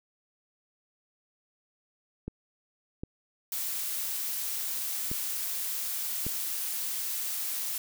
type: clicks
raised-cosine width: 3 ms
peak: -22 dBFS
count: 4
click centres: 2.28 / 3.035 / 5.115 / 6.266 s
type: noise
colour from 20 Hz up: blue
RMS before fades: -33 dBFS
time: 3.52-7.78 s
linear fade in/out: 2 ms
effects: none